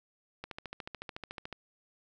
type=click train; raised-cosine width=0.3 ms; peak=-24 dBFS; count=16; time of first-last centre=0.44-1.527 s; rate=13.8 Hz; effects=none